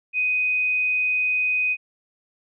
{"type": "tone", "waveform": "sine", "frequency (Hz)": 2500, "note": "D#7", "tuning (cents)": 8, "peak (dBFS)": -19, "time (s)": [0.13, 1.77], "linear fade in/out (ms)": 50, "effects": []}